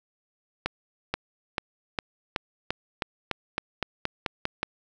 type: accelerating click train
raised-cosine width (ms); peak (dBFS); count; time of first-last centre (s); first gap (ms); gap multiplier
0.3; -10; 14; 0.66-4.63; 480; 0.92
effects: none